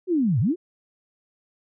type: linear two-way sweep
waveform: sine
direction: down then up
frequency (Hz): 384.1 to 98.8 to 384.1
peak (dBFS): -18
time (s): 0.07-0.56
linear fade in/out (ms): 50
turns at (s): 0.4
effects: none